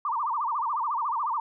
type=tone with vibrato; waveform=sine; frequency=1046 Hz; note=C6; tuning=1 cent flat; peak=-25 dBFS; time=0.05-1.4 s; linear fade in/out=2 ms; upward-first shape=sine; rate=14 Hz; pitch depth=260 cents each way; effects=none